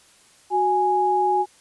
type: tone pair together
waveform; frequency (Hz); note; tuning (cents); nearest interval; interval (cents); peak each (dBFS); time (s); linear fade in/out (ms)
sine; 369.4 / 830.6; F#4 / G#5; -3 / 0; octave + major second; 1403; -23 / -18; 0.5-1.46; 50
effects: white hiss -54 dBFS RMS until 1.6 s + resampled to 24000 Hz